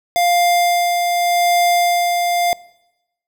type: tone with tremolo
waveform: square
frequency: 700 Hz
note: F5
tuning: 4 cents sharp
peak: -12 dBFS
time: 0.16-2.53 s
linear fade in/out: 0 ms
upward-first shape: sine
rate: 0.85 Hz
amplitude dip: 35%
effects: noise-tail reverb RT60 0.9 s tail -22 dB re dry